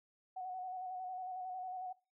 sine tone with vibrato, 740 Hz, F#5, in tune, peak -40 dBFS, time 0.36-1.93 s, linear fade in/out 10 ms, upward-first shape square, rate 11 Hz, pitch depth 25 cents each way, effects noise-tail reverb RT60 0.3 s tail -22 dB re dry

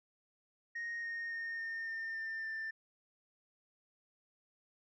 sine tone with pitch steps, 1864.7 / 1850.8 / 1836.9 / 1823.2 / 1809.5 / 1796 / 1782.6 Hz, A#6 / A#6 / A#6 / A#6 / A6 / A6 / A6, 0 / -13 / -26 / -39 / +48 / +35 / +22 cents, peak -36 dBFS, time 0.75-2.71 s, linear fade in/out 10 ms, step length 280 ms, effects tanh soft clip ceiling -36 dBFS

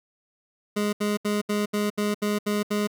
25% pulse tone bursts, 207.7 Hz, G#3, in tune, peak -19 dBFS, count 9, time 0.76-2.874 s, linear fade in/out 10 ms, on 170 ms, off 73 ms, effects none

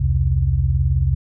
sine tone cluster, 65.2 / 83.7 / 130.3 Hz, C2 / E2 / C3, -5 / +27 / -7 cents, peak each -19 dBFS, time 0-1.15 s, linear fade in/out 10 ms, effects none

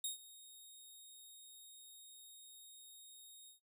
15% pulse tone with ADSR envelope, 3729 Hz, A#7, in tune, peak -29 dBFS, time 0.04-3.6 s, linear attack 3 ms, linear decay 130 ms, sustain -19 dB, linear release 120 ms, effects noise-tail reverb RT60 0.1 s tail -18 dB re dry

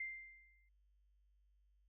sine tone with exponential decay, 2093 Hz, C7, in tune, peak -39 dBFS, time 0-0.69 s, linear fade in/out 5 ms, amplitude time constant 150 ms, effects added 50 Hz sine -70 dBFS peak until 1.88 s

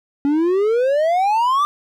triangle exponential sweep, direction up, 277.2 to 1200 Hz, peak -12 dBFS, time 0.25-1.65 s, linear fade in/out 0 ms, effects none

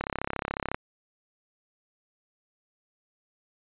click train, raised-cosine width 0.5 ms, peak -14 dBFS, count 26, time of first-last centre 0.01-0.745 s, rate 34 Hz, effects resampled to 8000 Hz

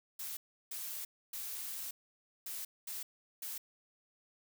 blue noise bursts at uneven times, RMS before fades -42 dBFS, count 6, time 0.19-0.37 / 0.71-1.05 / 1.33-1.91 / 2.46-2.65 / 2.87-3.03 / 3.42-3.58 s, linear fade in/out 5 ms, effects none

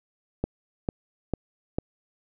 click train, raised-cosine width 2 ms, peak -12 dBFS, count 4, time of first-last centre 0.44-1.785 s, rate 2.23 Hz, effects none

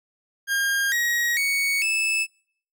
40% pulse tone with pitch steps, 1613 / 1896.2 / 2229 / 2620 Hz, G6 / A#6 / C#7 / E7, +49 / +29 / +9 / -11 cents, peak -20 dBFS, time 0.47-2.27 s, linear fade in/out 50 ms, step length 450 ms, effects noise-tail reverb RT60 0.6 s tail -25 dB re dry

